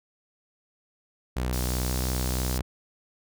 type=tone with pitch glide; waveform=sawtooth; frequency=62.4 to 63.31 Hz; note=B1 to B1; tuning=+19 to +44 cents; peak=-22 dBFS; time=1.36-2.62 s; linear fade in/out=10 ms; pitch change=+25 cents; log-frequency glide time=1.8-1.9 s
type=high-pass noise; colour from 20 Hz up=pink; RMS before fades=-36 dBFS; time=1.53-2.58 s; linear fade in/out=0 ms; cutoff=4100 Hz; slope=24 dB/octave
effects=none